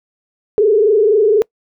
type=tone with frequency modulation; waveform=sine; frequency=425.8 Hz; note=G#4; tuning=43 cents sharp; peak=-8 dBFS; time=0.58-1.42 s; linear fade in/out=0 ms; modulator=24 Hz; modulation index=1.2; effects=noise-tail reverb RT60 0.1 s tail -25 dB re dry